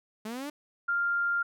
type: linear sweep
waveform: sawtooth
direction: up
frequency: 209.4 to 302.2 Hz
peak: -31 dBFS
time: 0.25-0.5 s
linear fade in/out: 5 ms
type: tone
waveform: sine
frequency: 1396.9 Hz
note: F6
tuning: in tune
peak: -25 dBFS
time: 0.88-1.43 s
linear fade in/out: 10 ms
effects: none